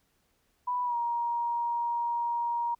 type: tone with pitch glide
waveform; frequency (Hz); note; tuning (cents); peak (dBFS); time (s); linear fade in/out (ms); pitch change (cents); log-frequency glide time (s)
sine; 987 to 944.1; B5 to A#5; -1 to +22; -27; 0.67-2.75; 10; -77; 0.84-0.96
effects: pink hiss -72 dBFS RMS until 2.79 s